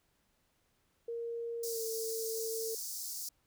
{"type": "tone with pitch glide", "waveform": "sine", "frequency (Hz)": [466.2, 448.8], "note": ["A#4", "A4"], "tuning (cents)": [0, 34], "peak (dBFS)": -36, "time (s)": [1.08, 2.75], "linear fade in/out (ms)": 5, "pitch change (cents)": -66, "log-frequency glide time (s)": [1.65, 1.84]}
{"type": "high-pass noise", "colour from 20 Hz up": "pink", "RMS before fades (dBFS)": -41, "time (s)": [1.63, 3.29], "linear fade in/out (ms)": 5, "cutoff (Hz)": 4800, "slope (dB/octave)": 48}
{"effects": ["pink hiss -75 dBFS RMS until 3.46 s"]}